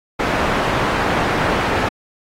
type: low-pass noise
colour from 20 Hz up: white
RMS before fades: -19 dBFS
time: 0.19-1.89 s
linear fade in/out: 10 ms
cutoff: 1300 Hz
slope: 12 dB/octave
effects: AAC 48 kbps